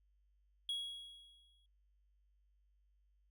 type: tone with exponential decay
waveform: triangle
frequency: 3322 Hz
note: G#7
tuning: in tune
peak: -34 dBFS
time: 0.69-1.66 s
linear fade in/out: 2 ms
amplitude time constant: 210 ms
effects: added 50 Hz sine -70 dBFS peak until 3.3 s